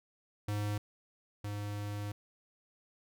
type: tone pair in turn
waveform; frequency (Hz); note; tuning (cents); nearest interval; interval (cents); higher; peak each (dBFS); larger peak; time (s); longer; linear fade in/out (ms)
square; 103.83 / 103.05; G#2 / G#2; 0 / -13; unison; 13; first; -33 / -37; first; 0.48-0.78 / 1.44-2.12; second; 5
effects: none